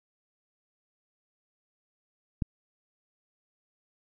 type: click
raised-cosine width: 5 ms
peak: -15 dBFS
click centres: 2.422 s
effects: none